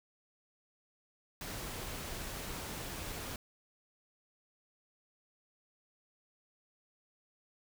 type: noise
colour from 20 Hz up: pink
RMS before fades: -42 dBFS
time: 1.41-3.36 s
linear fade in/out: 2 ms
effects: none